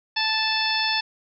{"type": "harmonic tone", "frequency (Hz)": 878, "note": "A5", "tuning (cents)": -4, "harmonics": [1, 2, 3, 4, 5, 6], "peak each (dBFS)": [-28, -28, -28, -28, -28, -28], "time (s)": [0.16, 1.01], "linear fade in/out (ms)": 10, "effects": []}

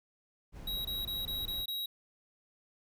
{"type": "noise", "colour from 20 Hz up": "brown", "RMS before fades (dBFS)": -44, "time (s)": [0.52, 1.66], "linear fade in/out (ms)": 50}
{"type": "tone bursts", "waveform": "square", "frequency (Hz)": 3837, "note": "A#7", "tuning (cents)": 49, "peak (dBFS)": -35, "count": 6, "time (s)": [0.67, 1.86], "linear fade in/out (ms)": 5, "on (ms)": 180, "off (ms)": 22}
{"effects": []}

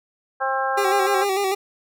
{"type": "harmonic tone", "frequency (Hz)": 266.6, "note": "C4", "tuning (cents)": 33, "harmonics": [2, 3, 4, 5, 6], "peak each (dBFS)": [-27, -24, -27, -28, -28], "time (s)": [0.4, 1.25], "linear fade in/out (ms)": 20}
{"type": "tone with vibrato", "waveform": "25% pulse", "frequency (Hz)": 392, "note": "G4", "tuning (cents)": 0, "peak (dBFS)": -16, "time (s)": [0.77, 1.55], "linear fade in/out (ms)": 10, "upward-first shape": "square", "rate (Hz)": 6.7, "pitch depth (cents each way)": 48}
{"effects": []}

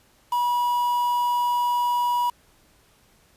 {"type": "tone with quantisation", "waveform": "triangle", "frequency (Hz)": 970, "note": "B5", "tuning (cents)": -31, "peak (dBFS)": -18, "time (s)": [0.32, 2.3], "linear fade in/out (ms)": 5, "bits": 6, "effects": ["pink hiss -59 dBFS RMS until 3.36 s", "resampled to 32000 Hz"]}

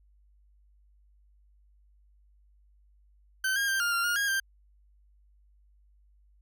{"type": "tone with pitch steps", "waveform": "40% pulse", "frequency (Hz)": [1538, 1620, 1576, 1408, 1385, 1425, 1633, 1579], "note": ["G6", "G#6", "G6", "F6", "F6", "F6", "G#6", "G6"], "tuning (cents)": [-33, -43, 9, 14, -15, 34, -30, 12], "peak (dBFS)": -25, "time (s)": [3.44, 4.4], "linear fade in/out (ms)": 5, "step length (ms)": 120, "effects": ["added 50 Hz sine -59 dBFS peak until 6.41 s"]}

